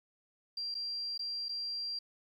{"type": "tone with dropouts", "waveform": "sine", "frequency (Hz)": 4740, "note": "D8", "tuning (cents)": 15, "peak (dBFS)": -35, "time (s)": [0.57, 1.99], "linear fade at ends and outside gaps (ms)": 5, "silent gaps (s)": [[0.744, 0.75], [1.178, 1.192], [1.485, 1.491]], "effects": ["11-bit"]}